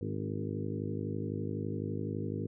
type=harmonic tone with a mistuned harmonic; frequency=51.91 Hz; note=G#1; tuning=in tune; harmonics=2 / 3 / 4 / 5 / 6 / 7 / 8 / 9; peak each=-38 / -40 / -41 / -42 / -43 / -43 / -44 / -45 dBFS; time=0.01-2.47 s; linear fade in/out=5 ms; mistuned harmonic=5; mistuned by=+40 cents; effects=none